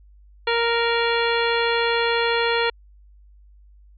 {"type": "harmonic tone with a mistuned harmonic", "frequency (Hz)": 466.2, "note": "A#4", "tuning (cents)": 0, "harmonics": [1, 2, 3, 4, 5, 6, 7, 9], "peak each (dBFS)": [-22, -25, -27, -28, -29, -30, -30, -32], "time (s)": [0.47, 2.7], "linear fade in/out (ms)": 5, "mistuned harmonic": 7, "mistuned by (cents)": 67, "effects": ["added 50 Hz sine -47 dBFS peak until 3.97 s"]}